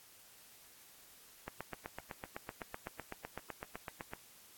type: click train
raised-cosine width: 0.5 ms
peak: -26 dBFS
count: 22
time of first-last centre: 1.48-4.135 s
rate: 7.91 Hz
effects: white hiss -60 dBFS RMS until 4.57 s + AAC 64 kbps